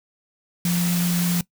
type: tone in noise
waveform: sine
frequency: 174.61 Hz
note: F3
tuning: in tune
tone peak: -19 dBFS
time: 0.65-1.41 s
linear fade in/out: 2 ms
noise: white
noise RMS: -28 dBFS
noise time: 0.65-1.41 s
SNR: +6 dB
effects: noise-tail reverb RT60 0.1 s tail -20 dB re dry